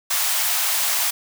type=high-pass noise; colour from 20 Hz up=white; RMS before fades=-21 dBFS; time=0.1-1.11 s; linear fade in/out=10 ms; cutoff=630 Hz; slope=48 dB/octave; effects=none